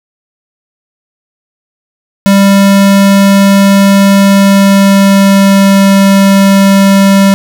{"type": "tone with pitch glide", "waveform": "square", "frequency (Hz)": [197.4, 196.15], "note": ["G3", "G3"], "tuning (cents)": [12, 1], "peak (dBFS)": -3, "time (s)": [2.26, 7.34], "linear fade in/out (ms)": 0, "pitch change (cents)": -11, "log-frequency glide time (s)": [4.23, 5.85], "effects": []}